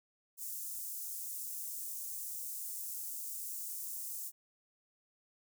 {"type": "high-pass noise", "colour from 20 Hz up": "white", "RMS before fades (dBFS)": -42, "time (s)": [0.37, 4.32], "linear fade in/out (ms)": 50, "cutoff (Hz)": 6900, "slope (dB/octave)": 24, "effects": []}